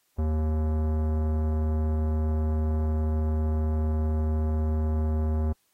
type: tone with tanh clipping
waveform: sine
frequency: 77.78 Hz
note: D#2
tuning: in tune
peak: -25 dBFS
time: 0.18-5.53 s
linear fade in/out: 10 ms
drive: 18 dB
effects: white hiss -70 dBFS RMS until 5.73 s + AAC 48 kbps